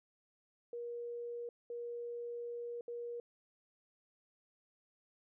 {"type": "tone bursts at uneven times", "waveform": "sine", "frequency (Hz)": 475.5, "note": "A#4", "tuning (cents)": 34, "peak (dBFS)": -40, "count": 3, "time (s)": [[0.73, 1.49], [1.7, 2.81], [2.88, 3.2]], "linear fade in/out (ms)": 2, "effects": []}